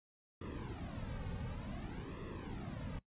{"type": "noise with flanger", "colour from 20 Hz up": "brown", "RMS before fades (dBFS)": -44, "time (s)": [0.41, 2.99], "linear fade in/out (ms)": 5, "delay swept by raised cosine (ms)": [1.3, 3], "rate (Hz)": 0.55, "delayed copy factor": -0.85, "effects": ["noise-tail reverb RT60 0.1 s tail -19 dB re dry", "resampled to 8000 Hz"]}